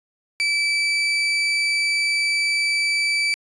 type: tone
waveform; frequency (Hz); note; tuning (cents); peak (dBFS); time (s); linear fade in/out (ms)
30% pulse; 2314; D7; -26; -16; 0.4-3.34; 0
effects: resampled to 22050 Hz